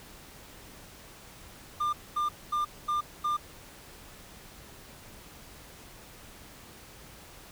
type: tone bursts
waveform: triangle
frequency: 1199 Hz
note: D6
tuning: 36 cents sharp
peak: -24 dBFS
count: 5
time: 1.8-3.37 s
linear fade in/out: 10 ms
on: 130 ms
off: 230 ms
effects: pink hiss -50 dBFS RMS until 7.51 s